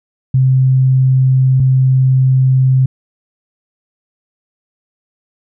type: tone pair in turn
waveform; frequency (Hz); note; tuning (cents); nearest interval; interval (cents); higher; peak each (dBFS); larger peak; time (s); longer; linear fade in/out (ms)
sine; 130.81 / 130.81; C3 / C3; 0 / 0; unison; 0; neither; -7; neither; 0.34-1.6 / 1.6-2.86; neither; 5
effects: none